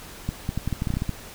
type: clicks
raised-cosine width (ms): 5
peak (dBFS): -13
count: 12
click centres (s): 0.29 / 0.491 / 0.576 / 0.676 / 0.727 / 0.821 / 0.872 / 0.904 / 0.939 / 0.97 / 1.021 / 1.093
effects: pink hiss -42 dBFS RMS until 1.34 s